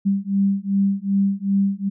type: beating tone pair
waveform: sine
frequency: 196 / 198.6 Hz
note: G3 / G3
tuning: 0 / +23 cents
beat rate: 2.6 Hz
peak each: -20 dBFS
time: 0.05-1.9 s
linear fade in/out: 20 ms
effects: none